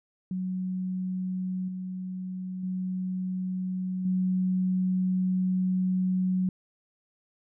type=tone with level steps; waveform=sine; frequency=185 Hz; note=F#3; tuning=in tune; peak=-28 / -32 / -28 / -23 dBFS; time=0.31-6.49 s; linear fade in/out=2 ms; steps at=1.68 / 2.63 / 4.05 s; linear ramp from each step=5 ms; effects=none